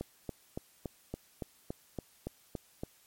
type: click train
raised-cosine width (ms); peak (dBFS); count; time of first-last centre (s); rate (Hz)
2; -23; 11; 0.01-2.835; 3.54
effects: white hiss -64 dBFS RMS until 3.06 s + MP3 64 kbps